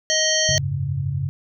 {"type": "harmonic tone", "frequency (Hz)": 627, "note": "D#5", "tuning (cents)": 13, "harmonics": [1, 3, 5, 7, 9, 10], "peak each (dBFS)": [-24, -24, -24, -24, -24, -24], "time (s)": [0.1, 0.58], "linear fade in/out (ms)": 0}
{"type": "chord", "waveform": "sine", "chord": "F# suspended second", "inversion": "none", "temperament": "equal with one note detuned", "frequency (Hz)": [91.91, 103.83, 138.59], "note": ["F#2", "G#2", "C#3"], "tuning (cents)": [-11, 0, 0], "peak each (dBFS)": [-28, -28, -23], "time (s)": [0.49, 1.29], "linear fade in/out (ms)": 0}
{"effects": []}